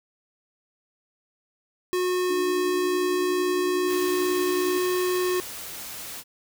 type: tone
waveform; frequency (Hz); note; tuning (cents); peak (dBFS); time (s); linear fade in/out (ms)
square; 363.3; F#4; -32; -23; 1.93-5.4; 0
type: tone with tremolo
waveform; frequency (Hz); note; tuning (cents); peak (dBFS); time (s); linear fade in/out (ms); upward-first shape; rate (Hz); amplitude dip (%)
sine; 301; D4; +43; -28; 2.29-4.79; 20; sine; 11; 45
type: noise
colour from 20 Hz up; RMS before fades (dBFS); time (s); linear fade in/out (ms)
white; -37; 3.86-6.24; 50
effects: none